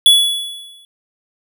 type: tone with exponential decay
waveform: square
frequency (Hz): 3401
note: G#7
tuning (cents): +40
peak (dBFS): -4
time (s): 0.06-0.85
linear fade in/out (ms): 1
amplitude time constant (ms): 170
effects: none